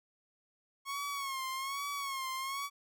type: tone with vibrato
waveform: sawtooth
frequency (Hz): 1094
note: C#6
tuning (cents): -23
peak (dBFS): -32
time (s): 0.85-2.7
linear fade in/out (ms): 50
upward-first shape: sine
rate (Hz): 1.2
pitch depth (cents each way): 73
effects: none